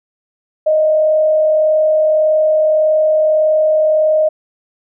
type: tone with frequency modulation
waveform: sine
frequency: 621 Hz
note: D#5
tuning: 3 cents flat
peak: -9 dBFS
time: 0.66-4.29 s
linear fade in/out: 10 ms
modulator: 41.7 Hz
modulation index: 0.27
effects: none